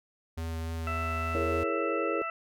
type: tone with vibrato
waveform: square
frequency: 81.7 Hz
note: E2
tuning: 15 cents flat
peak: -33 dBFS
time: 0.37-1.64 s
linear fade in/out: 10 ms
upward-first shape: sine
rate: 3.5 Hz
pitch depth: 10 cents each way
type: harmonic tone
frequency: 663 Hz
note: E5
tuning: 10 cents sharp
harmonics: 1 / 2 / 3 / 4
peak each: -40 / -33 / -43 / -39 dBFS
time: 0.87-2.3 s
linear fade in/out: 2 ms
type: chord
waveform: sine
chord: A# half-diminished seventh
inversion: second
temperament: equal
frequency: 329.6 / 415.3 / 466.2 / 554.4 Hz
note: E4 / G#4 / A#4 / C#5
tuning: 0 / 0 / 0 / 0 cents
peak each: -34 dBFS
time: 1.35-2.22 s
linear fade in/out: 0 ms
effects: none